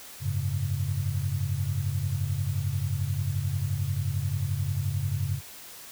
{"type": "chord", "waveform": "sine", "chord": "F# suspended second", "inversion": "none", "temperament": "equal", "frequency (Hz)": [92.5, 103.83, 138.59], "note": ["F#2", "G#2", "C#3"], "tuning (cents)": [0, 0, 0], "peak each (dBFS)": -30, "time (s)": [0.2, 5.41], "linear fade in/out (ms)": 50, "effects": ["white hiss -45 dBFS RMS until 5.91 s"]}